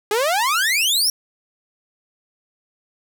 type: exponential sweep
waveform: sawtooth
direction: up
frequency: 402.3 to 5710 Hz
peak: -13 dBFS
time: 0.11-1.1 s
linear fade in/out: 2 ms
effects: none